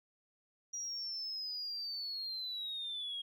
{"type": "linear sweep", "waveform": "sine", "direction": "down", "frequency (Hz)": [5760, 3252], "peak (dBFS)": -37, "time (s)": [0.73, 3.22], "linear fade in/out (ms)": 10, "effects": ["tanh soft clip ceiling -34 dBFS", "13-bit"]}